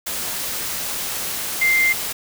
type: tone in noise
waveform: sine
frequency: 2093 Hz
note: C7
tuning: in tune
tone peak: -14 dBFS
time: 1.61-1.93 s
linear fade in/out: 10 ms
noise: white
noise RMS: -26 dBFS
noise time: 0.06-2.13 s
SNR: +9 dB
effects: none